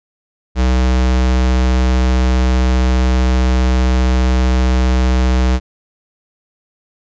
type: tone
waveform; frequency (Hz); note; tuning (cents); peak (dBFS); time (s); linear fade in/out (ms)
square; 63.2; B1; +41; -11; 0.55-5.6; 50
effects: resampled to 16000 Hz